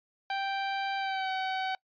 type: tone with pitch glide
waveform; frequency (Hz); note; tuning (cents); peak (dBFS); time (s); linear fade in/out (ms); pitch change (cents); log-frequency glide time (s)
sawtooth; 784 to 758.2; G5 to F#5; 0 to +42; -26; 0.3-1.75; 2; -58; 0.97-1.3
effects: noise-tail reverb RT60 0.1 s tail -24 dB re dry + resampled to 11025 Hz